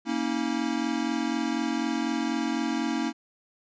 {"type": "chord", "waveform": "square", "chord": "A# diminished", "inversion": "none", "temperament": "equal with one note detuned", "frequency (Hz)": [233.1, 277.2, 321.2], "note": ["A#3", "C#4", "E4"], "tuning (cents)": [0, 0, -45], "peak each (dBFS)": -31, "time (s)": [0.05, 3.13], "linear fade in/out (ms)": 50, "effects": ["resampled to 16000 Hz"]}